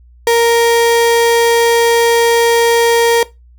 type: tone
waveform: 35% pulse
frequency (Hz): 466.2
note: A#4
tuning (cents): 0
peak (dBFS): -6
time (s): 0.27-3.23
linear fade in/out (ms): 2
effects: noise-tail reverb RT60 0.2 s tail -18 dB re dry + added 60 Hz sine -40 dBFS peak until 3.58 s